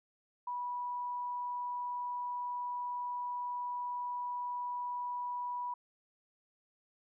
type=tone; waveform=sine; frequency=979 Hz; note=B5; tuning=15 cents flat; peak=-35 dBFS; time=0.47-5.74 s; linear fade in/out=5 ms; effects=none